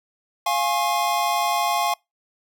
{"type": "chord", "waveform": "square", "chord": "Db major", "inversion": "first", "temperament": "equal with one note detuned", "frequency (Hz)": [698.5, 830.6, 1081.5], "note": ["F5", "Ab5", "Db6"], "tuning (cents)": [0, 0, -43], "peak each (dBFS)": -25, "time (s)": [0.46, 1.94], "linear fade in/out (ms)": 5, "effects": ["noise-tail reverb RT60 0.2 s tail -26 dB re dry"]}